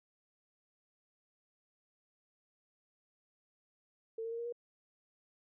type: tone with pitch steps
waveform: sine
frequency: 450 / 456.5 / 463.2 / 469.9 / 476.8 Hz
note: A4 / A#4 / A#4 / A#4 / A#4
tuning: +39 / -36 / -11 / +14 / +39 cents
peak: -37 dBFS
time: 4.18-4.525 s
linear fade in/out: 5 ms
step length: 69 ms
effects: none